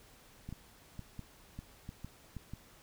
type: clicks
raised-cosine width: 5 ms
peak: -30 dBFS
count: 9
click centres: 0.49 / 0.526 / 0.993 / 1.193 / 1.59 / 1.891 / 2.046 / 2.367 / 2.536 s
effects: pink hiss -60 dBFS RMS until 2.82 s